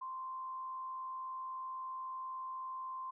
sine tone with frequency modulation, 1043 Hz, C6, 6 cents flat, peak -40 dBFS, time 0.01-3.11 s, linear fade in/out 10 ms, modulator 76.3 Hz, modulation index 0.27, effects none

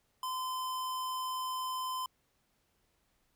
square tone, 1026 Hz, C6, 34 cents flat, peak -35 dBFS, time 0.23-2.06 s, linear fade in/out 2 ms, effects pink hiss -75 dBFS RMS until 3.35 s

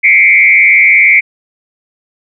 sine tone with frequency modulation, 2217 Hz, C#7, in tune, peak -3 dBFS, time 0.03-1.21 s, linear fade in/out 20 ms, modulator 97.1 Hz, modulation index 1.6, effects none

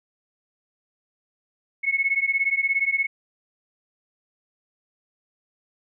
sine beating tone pair, 2186 / 2203 Hz, C#7 / C#7, -25 / -11 cents, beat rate 17 Hz, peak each -23 dBFS, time 1.83-3.07 s, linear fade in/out 20 ms, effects none

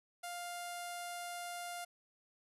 sawtooth tone with low-pass filter, 701 Hz, F5, 6 cents sharp, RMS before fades -44 dBFS, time 0.23-1.85 s, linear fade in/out 10 ms, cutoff 11000 Hz, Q 2.7, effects none

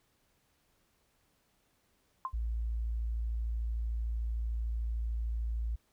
sine tone with exponential decay, 1046.5 Hz, C6, in tune, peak -28 dBFS, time 2.25-2.34 s, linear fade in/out 1 ms, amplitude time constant 18 ms
sine tone, 56.7 Hz, A#1, 47 cents flat, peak -31 dBFS, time 2.33-5.76 s, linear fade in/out 10 ms
effects pink hiss -73 dBFS RMS until 5.92 s

